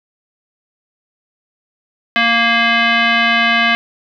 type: tone with frequency modulation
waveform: sine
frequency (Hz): 232.2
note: A#3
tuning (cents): -7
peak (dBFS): -10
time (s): 2.16-3.75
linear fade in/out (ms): 0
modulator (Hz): 930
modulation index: 3
effects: none